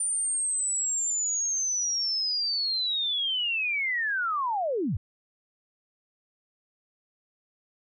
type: linear sweep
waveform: sine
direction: down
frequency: 9200 to 69.3 Hz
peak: -25 dBFS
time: 0-4.97 s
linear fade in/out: 5 ms
effects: none